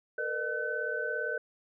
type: tone cluster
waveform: sine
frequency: 454.5 / 492.1 / 605 / 1516 Hz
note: A#4 / B4 / D#5 / F#6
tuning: -44 / -6 / -49 / +42 cents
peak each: -37 / -38 / -38 / -33 dBFS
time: 0.18-1.38 s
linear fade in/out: 5 ms
effects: none